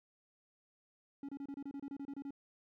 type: tone bursts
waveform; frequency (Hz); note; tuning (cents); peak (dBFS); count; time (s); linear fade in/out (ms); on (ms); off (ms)
triangle; 279; C#4; +11; -39; 13; 1.23-2.307; 2; 57; 28
effects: none